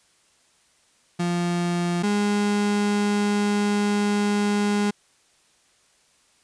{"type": "tone pair in turn", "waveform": "35% pulse", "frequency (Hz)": [174.2, 205.6], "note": ["F3", "G#3"], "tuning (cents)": [-4, -17], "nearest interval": "minor third", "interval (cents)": 287, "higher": "second", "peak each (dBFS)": [-20, -18], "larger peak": "second", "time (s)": [[1.19, 2.03], [2.03, 4.91]], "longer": "second", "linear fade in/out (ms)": 10, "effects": ["white hiss -61 dBFS RMS until 6.43 s", "resampled to 22050 Hz"]}